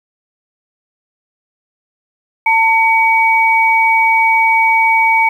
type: tone pair together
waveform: sine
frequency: 897 / 2260 Hz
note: A5 / C#7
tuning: +33 / +33 cents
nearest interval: octave + major third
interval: 1600 cents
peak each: -11 dBFS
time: 2.46-5.29 s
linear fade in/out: 5 ms
effects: 7-bit